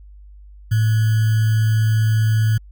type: tone with sample-and-hold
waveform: sine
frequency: 110 Hz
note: A2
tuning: in tune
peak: -13 dBFS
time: 0.71-2.58 s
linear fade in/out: 10 ms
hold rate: 1575 Hz
effects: added 50 Hz sine -39 dBFS peak until 2.71 s